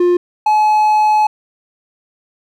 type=tone pair in turn; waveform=triangle; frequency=353.7 / 853 Hz; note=F4 / G#5; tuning=+22 / +46 cents; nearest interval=octave + minor third; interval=1524 cents; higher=second; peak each=-7 dBFS; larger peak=neither; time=0-0.17 / 0.46-1.27 s; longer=second; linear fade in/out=5 ms; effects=none